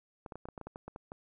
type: clicks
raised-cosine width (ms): 1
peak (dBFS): -29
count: 12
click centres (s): 0.262 / 0.322 / 0.356 / 0.455 / 0.487 / 0.578 / 0.613 / 0.67 / 0.759 / 0.88 / 0.961 / 1.119
effects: none